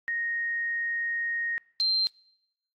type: tone pair in turn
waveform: sine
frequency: 1864.7 / 4145 Hz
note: A#6 / C8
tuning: 0 / -17 cents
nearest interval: octave + major second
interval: 1383 cents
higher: second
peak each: -27 / -22 dBFS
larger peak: second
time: 0.08-1.58 / 1.8-2.07 s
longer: first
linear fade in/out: 0 ms
effects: noise-tail reverb RT60 0.8 s tail -24 dB re dry + AAC 48 kbps